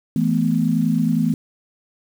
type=chord; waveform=sine; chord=E suspended fourth; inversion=none; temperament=equal with one note detuned; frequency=164.81 / 217.3 / 246.9 Hz; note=E3 / A3 / B3; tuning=0 / -21 / 0 cents; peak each=-20 dBFS; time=0.16-1.34 s; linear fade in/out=2 ms; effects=7-bit